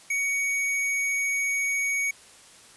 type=tone with sample-and-hold; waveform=sine; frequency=2243 Hz; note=C#7; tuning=20 cents sharp; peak=-23 dBFS; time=0.1-2.11 s; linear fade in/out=5 ms; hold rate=8820 Hz; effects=white hiss -51 dBFS RMS until 2.76 s + resampled to 24000 Hz